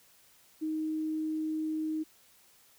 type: tone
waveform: sine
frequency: 312.9 Hz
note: D#4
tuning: 10 cents sharp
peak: -30 dBFS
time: 0.61-2.04 s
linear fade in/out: 20 ms
effects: white hiss -62 dBFS RMS until 2.78 s